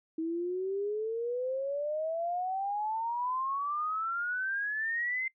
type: exponential sweep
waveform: sine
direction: up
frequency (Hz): 319 to 2093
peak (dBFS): -30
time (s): 0.18-5.28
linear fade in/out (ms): 5
effects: noise-tail reverb RT60 0.1 s tail -22 dB re dry